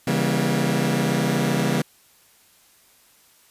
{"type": "chord", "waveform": "sawtooth", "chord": "C# diminished seventh", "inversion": "none", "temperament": "just", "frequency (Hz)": [138.59, 166.31, 199.57, 239.5], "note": ["C#3", "E3", "G3", "Bb3"], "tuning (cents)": [0, 16, 31, 47], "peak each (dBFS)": -21, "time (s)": [0.07, 1.82], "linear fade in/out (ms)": 5, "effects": ["white hiss -56 dBFS RMS until 3.5 s", "resampled to 32000 Hz"]}